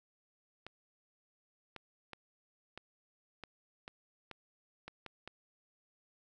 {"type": "clicks", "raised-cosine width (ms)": 0.3, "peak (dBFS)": -29, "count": 10, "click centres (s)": [0.666, 1.763, 2.133, 2.776, 3.437, 3.879, 4.313, 4.88, 5.063, 5.276], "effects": []}